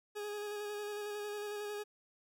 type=tone with vibrato; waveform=40% pulse; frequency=415.3 Hz; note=G#4; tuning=in tune; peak=-38 dBFS; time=0.15-1.84 s; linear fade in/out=20 ms; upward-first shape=square; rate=11 Hz; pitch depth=16 cents each way; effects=none